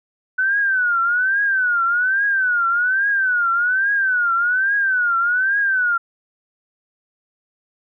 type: tone with vibrato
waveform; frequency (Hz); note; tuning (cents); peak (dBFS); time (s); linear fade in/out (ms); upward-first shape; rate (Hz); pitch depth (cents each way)
sine; 1496; F#6; +19; -15; 0.38-5.98; 10; triangle; 1.2; 180
effects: none

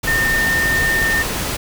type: tone in noise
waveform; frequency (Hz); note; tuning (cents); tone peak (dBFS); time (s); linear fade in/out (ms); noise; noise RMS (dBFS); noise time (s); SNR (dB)
sine; 1815; A#6; -47; -15; 0.07-1.23; 10; pink; -22; 0.03-1.57; +4
effects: none

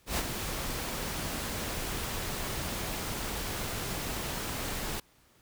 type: noise with ADSR envelope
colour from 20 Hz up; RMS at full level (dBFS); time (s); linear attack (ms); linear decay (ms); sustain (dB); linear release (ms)
pink; -29; 0.06-5; 110; 51; -6; 4
effects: pink hiss -64 dBFS RMS until 5.41 s

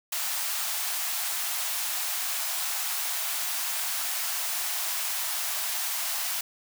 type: high-pass noise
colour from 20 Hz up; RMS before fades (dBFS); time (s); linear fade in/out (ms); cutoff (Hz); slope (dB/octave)
white; -30; 0.12-6.41; 5; 630; 96
effects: none

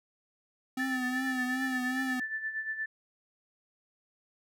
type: tone with vibrato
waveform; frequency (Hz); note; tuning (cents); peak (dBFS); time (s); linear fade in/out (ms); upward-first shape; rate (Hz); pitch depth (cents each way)
square; 257.5; C4; -28; -32; 0.77-2.2; 5; triangle; 2.6; 57
type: tone with tremolo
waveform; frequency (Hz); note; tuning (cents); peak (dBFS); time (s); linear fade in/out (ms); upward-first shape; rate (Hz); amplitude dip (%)
sine; 1760; A6; 0; -30; 0.79-2.86; 5; sine; 8.5; 65
effects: none

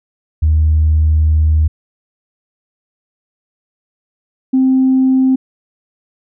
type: tone pair in turn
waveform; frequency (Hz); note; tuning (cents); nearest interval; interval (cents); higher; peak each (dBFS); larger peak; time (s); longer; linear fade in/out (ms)
sine; 77.78 / 261.6; D#2 / C4; 0 / 0; octave + major sixth; 2100; second; -7; neither; 0.42-1.68 / 4.53-5.36; first; 10
effects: tanh soft clip ceiling -4 dBFS

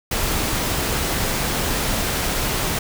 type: noise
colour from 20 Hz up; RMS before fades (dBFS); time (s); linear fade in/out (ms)
pink; -22; 0.11-2.79; 5
effects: none

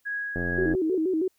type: tone with tremolo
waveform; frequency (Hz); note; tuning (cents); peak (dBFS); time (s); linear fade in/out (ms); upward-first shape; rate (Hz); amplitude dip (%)
sine; 1657; G#6; -4; -27; 0.05-0.74; 20; triangle; 2.5; 40
type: click train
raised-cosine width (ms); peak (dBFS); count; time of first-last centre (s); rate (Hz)
2; -18; 35; 0.36-0.749; 87.3
type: tone with vibrato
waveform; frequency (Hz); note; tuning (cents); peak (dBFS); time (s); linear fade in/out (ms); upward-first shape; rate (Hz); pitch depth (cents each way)
sine; 343.9; F4; -27; -22; 0.58-1.28; 5; square; 6.3; 140
type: tone with exponential growth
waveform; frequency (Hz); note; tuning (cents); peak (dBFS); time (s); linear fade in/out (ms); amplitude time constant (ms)
sine; 440; A4; 0; -25; 0.81-0.95; 5; 30
effects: white hiss -70 dBFS RMS until 1.38 s

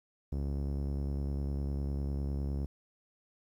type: tone with low-pass filter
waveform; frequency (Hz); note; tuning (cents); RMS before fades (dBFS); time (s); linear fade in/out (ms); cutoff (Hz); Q
sawtooth; 69.9; C#2; +15; -34; 0.32-2.66; 5; 390; 0.66
effects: 11-bit

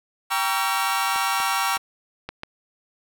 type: chord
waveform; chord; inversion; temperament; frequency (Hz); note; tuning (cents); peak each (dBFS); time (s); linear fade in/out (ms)
sawtooth; G diminished seventh; none; just; 784 / 940.8 / 1128.9 / 1354.7; G5 / Bb5 / Db6 / Fb6; 0 / +16 / +31 / +47; -23; 0.3-1.78; 20
type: clicks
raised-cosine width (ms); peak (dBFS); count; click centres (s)
0.3; -16; 5; 1.16 / 1.402 / 1.77 / 2.29 / 2.434
effects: none

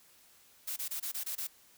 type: noise bursts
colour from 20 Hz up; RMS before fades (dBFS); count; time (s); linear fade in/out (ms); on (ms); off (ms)
blue; -37; 7; 0.67-1.473; 10; 95; 23
effects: white hiss -62 dBFS RMS until 1.77 s

